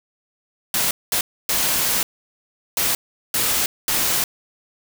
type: noise bursts at uneven times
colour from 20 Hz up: white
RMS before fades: -20 dBFS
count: 6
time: 0.74-0.91 / 1.12-1.21 / 1.49-2.03 / 2.77-2.95 / 3.34-3.66 / 3.88-4.24 s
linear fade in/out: 2 ms
effects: none